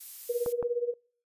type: noise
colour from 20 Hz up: violet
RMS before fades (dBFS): -41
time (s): 0-0.53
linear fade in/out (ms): 10
type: tone with tremolo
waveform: sine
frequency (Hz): 480.4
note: B4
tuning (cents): -48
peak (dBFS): -24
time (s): 0.29-0.94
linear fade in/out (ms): 10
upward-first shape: sine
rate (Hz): 17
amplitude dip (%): 85
type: clicks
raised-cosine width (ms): 1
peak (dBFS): -22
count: 2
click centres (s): 0.462 / 0.627
effects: noise-tail reverb RT60 0.5 s tail -26 dB re dry + resampled to 32000 Hz